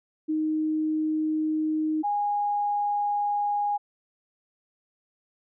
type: tone pair in turn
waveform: sine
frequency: 311.2 / 822.4 Hz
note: D#4 / G#5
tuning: 0 / -17 cents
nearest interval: octave + perfect fourth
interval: 1683 cents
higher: second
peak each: -23 dBFS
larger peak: neither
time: 0.28-2.03 / 2.03-3.78 s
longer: neither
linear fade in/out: 20 ms
effects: none